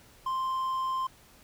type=tone; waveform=triangle; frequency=1046.5 Hz; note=C6; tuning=in tune; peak=-26 dBFS; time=0.26-1.07 s; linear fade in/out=5 ms; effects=pink hiss -57 dBFS RMS until 1.43 s